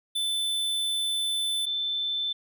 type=tone pair in turn; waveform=square / sine; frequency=3520 / 3534 Hz; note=A7 / A7; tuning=0 / +7 cents; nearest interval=unison; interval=7 cents; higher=second; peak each=-26 dBFS; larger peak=neither; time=0.15-1.66 / 1.66-2.33 s; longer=first; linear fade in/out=10 ms; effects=none